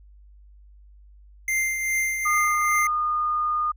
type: tone with tremolo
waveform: square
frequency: 2093 Hz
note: C7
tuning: in tune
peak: -21 dBFS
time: 1.48-2.87 s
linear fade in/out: 2 ms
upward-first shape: triangle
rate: 2.5 Hz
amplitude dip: 50%
type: tone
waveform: sine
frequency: 1222 Hz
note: D#6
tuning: 32 cents flat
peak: -21 dBFS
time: 2.25-3.72 s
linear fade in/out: 10 ms
effects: added 50 Hz sine -47 dBFS peak until 3.76 s